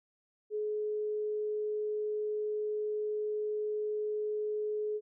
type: tone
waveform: sine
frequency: 423.8 Hz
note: G#4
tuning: 35 cents sharp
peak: -31 dBFS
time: 0.5-5.01 s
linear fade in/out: 50 ms
effects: none